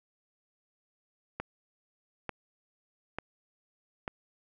click train, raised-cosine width 0.5 ms, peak -19 dBFS, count 4, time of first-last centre 1.4-4.079 s, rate 1.12 Hz, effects none

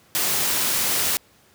white noise, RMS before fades -22 dBFS, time 0.15-1.17 s, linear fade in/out 0 ms, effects pink hiss -56 dBFS RMS until 1.54 s + high-pass 80 Hz 12 dB/octave

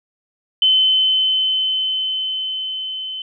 sine tone with level ramp, 3055 Hz, G7, 45 cents flat, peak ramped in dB -10 to -25 dBFS, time 0.62-3.22 s, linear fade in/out 2 ms, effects none

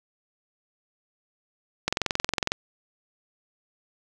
click train, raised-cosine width 0.2 ms, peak -6 dBFS, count 15, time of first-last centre 1.88-2.519 s, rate 21.9 Hz, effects none

